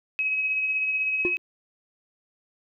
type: tone with tremolo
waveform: sine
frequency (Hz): 2551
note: D#7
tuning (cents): +43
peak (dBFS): -21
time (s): 0.19-1.37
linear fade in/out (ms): 0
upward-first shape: triangle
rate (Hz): 16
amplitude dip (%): 40
type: tone with exponential decay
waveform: triangle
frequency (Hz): 354.6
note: F4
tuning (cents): +26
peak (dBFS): -18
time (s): 1.25-1.38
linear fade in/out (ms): 0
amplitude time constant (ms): 27
effects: none